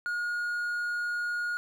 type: tone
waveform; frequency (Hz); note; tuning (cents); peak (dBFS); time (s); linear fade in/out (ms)
triangle; 1436; F6; +48; -27; 0.06-1.57; 0
effects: none